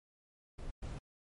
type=noise bursts at uneven times; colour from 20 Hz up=brown; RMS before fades=-42 dBFS; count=2; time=0.58-0.71 / 0.82-0.99 s; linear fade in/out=10 ms; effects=MP3 48 kbps